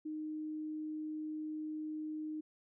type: tone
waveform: sine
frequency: 308.6 Hz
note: D#4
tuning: 14 cents flat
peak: -38 dBFS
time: 0.05-2.41 s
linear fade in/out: 10 ms
effects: none